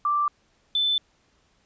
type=tone pair in turn; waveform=sine; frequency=1174.7 / 3520 Hz; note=D6 / A7; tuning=0 / 0 cents; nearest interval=octave + perfect fifth; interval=1900 cents; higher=second; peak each=-20 dBFS; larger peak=neither; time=0.05-0.28 / 0.75-0.98 s; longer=neither; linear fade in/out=2 ms; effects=pink hiss -65 dBFS RMS until 1.65 s + resampled to 16000 Hz